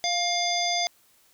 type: harmonic tone with a mistuned harmonic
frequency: 698.5 Hz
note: F5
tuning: in tune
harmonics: 1 / 3 / 5 / 7 / 9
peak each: -27 / -31 / -30 / -29 / -33 dBFS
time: 0.04-0.87 s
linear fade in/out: 0 ms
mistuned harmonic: 3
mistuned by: +25 cents
effects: white hiss -61 dBFS RMS until 1.33 s